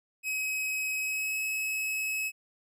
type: tone with pitch glide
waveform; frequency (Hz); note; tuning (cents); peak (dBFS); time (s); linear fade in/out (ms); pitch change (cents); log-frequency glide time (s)
45% pulse; 2546 to 2573; D#7 to E7; +39 to -43; -29; 0.23-2.32; 50; +18; 1.01-1.38
effects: none